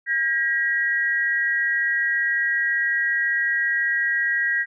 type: tone pair together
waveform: sine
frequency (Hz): 1616.4 / 1909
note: G#6 / A#6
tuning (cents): -47 / +41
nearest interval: minor third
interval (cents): 288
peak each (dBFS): -23 / -21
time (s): 0.06-4.66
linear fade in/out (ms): 50
effects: none